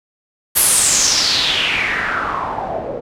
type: noise with low-pass filter sweep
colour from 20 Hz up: white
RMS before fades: -17 dBFS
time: 0.55-3.01 s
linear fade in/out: 20 ms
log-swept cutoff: 12000 to 480 Hz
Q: 4.5
effects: none